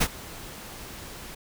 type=noise with ADSR envelope; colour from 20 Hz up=pink; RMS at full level=-20 dBFS; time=0-1.35 s; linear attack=17 ms; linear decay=55 ms; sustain=-21 dB; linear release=8 ms; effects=none